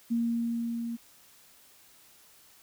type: tone with level ramp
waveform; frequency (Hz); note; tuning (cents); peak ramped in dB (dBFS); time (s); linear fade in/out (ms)
sine; 233.1; A#3; 0; -24 to -32; 0.1-0.97; 20
effects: white hiss -58 dBFS RMS until 2.62 s